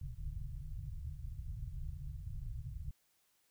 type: low-pass noise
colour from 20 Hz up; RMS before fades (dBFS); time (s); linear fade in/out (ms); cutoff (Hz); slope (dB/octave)
pink; -43; 0.01-2.91; 5; 150; 96
effects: white hiss -75 dBFS RMS until 3.5 s